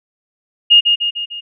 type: tone with echo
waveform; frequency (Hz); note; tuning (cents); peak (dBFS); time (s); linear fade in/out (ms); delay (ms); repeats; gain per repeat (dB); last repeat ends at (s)
sine; 2845; F7; +31; -4; 0.7-0.81; 20; 150; 4; -5; 1.41
effects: none